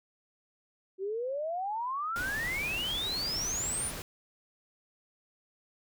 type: exponential sweep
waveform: sine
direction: up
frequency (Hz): 370 to 9956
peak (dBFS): -31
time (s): 0.98-3.92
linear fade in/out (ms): 50
type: noise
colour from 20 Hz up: pink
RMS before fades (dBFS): -40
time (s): 2.16-4.02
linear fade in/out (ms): 0
effects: none